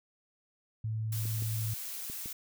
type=tone; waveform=sine; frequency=110 Hz; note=A2; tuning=in tune; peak=-31 dBFS; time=0.84-1.74 s; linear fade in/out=5 ms
type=noise; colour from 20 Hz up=blue; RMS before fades=-40 dBFS; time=1.12-2.33 s; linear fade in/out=5 ms
type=clicks; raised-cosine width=3 ms; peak=-32 dBFS; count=4; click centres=1.254 / 1.423 / 2.099 / 2.259 s
effects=none